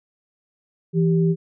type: tone pair together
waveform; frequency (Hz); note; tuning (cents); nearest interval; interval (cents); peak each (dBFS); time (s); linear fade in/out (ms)
sine; 165.9 / 392.6; E3 / G4; +11 / +3; octave + minor third; 1492; -16 / -22; 0.93-1.36; 50
effects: none